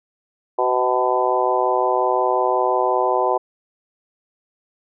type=harmonic tone with a mistuned harmonic; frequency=125.6 Hz; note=B2; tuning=30 cents sharp; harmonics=3 / 4 / 5 / 6 / 7 / 8; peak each=-23 / -23 / -23 / -23 / -23 / -23 dBFS; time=0.58-3.38 s; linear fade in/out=10 ms; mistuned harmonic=5; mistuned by=+16 cents; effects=none